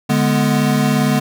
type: chord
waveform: square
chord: G# diminished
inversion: second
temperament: equal with one note detuned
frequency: 146.83 / 209.2 / 246.9 Hz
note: D3 / G#3 / B3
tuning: 0 / +13 / 0 cents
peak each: -18 dBFS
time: 0.09-1.2 s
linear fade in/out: 10 ms
effects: none